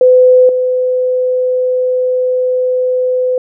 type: tone with level steps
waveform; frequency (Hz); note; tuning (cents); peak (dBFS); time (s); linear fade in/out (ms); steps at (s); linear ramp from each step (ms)
sine; 506; B4; +42; -3 / -10; 0.01-3.38; 2; 0.49; 2
effects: none